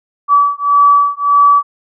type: beating tone pair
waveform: sine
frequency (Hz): 1147 / 1148.7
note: D6 / D6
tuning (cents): -41 / -39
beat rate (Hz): 1.7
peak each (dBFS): -10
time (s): 0.28-1.63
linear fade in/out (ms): 50
effects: none